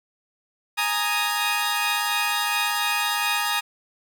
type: chord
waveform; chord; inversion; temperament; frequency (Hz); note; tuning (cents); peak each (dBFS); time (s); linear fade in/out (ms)
15% pulse; Ab suspended second; none; equal; 830.6 / 932.3 / 1244.5; Ab5 / Bb5 / Eb6; 0 / 0 / 0; -20; 0.77-3.61; 20
effects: none